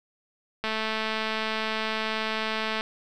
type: click train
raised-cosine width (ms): 0.3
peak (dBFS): -13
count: 476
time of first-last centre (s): 0.64-2.809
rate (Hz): 219
effects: none